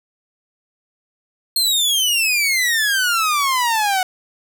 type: exponential sweep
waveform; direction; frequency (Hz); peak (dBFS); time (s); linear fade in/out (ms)
sawtooth; down; 4265 to 732; -12; 1.56-4.03; 2
effects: none